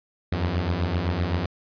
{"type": "beating tone pair", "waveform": "sawtooth", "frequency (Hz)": [82.41, 90.21], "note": ["E2", "F#2"], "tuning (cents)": [0, -43], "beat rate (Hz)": 7.8, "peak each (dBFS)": [-23, -21], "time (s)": [0.32, 1.46], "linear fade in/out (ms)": 5, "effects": ["resampled to 11025 Hz"]}